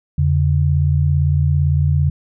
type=tone pair together; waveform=sine; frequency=84.7 / 142.45 Hz; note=E2 / C#3; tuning=+48 / +48 cents; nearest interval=major sixth; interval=900 cents; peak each=-15 dBFS; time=0.18-2.1 s; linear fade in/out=5 ms; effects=none